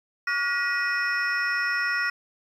sine tone cluster, 1137 / 1435 / 1909 / 2492 / 5350 Hz, C#6 / F6 / A#6 / D#7 / E8, +44 / +47 / +41 / +2 / +25 cents, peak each -33 / -26 / -26 / -33 / -35 dBFS, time 0.27-2.1 s, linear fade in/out 5 ms, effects tanh soft clip ceiling -15 dBFS + 9-bit

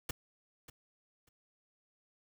pink noise with echo, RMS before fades -36 dBFS, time 0.09-0.11 s, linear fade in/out 5 ms, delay 590 ms, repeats 2, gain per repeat -15 dB, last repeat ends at 1.29 s, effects none

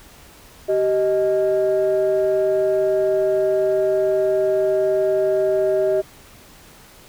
sine tone pair together, 385.5 / 624 Hz, G4 / D#5, -29 / +5 cents, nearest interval minor sixth, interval 834 cents, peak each -17 dBFS, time 0.68-6.02 s, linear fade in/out 20 ms, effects tanh soft clip ceiling -11 dBFS + pink hiss -46 dBFS RMS until 7.08 s

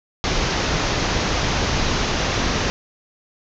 pink low-pass noise, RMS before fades -21 dBFS, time 0.24-2.7 s, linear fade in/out 0 ms, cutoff 6600 Hz, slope 96 dB/octave, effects none

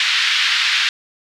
white band-pass noise, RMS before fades -17 dBFS, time 0-0.89 s, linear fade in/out 2 ms, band 1500 to 4000 Hz, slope 24 dB/octave, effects none

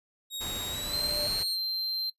sawtooth tone with pitch glide, 3772 to 4333 Hz, A#7 to C#8, +20 to -40 cents, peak -31 dBFS, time 0.3-1.58 s, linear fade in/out 50 ms, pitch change +240 cents, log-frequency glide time 0.69-1.23 s
sine tone with exponential growth, 591 Hz, D5, 11 cents sharp, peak -32 dBFS, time 0.35-1.27 s, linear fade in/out 2 ms, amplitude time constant 200 ms
pink noise, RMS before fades -39 dBFS, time 0.4-1.44 s, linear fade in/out 20 ms
triangle tone, 4139 Hz, C8, 20 cents flat, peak -27 dBFS, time 0.93-2.1 s, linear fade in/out 5 ms
effects noise-tail reverb RT60 0.1 s tail -19 dB re dry + resampled to 32000 Hz

